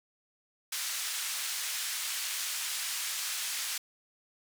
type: band-pass noise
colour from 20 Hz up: white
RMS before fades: -35 dBFS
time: 0.72-3.78 s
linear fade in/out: 5 ms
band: 1500 to 9700 Hz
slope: 12 dB/octave
effects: none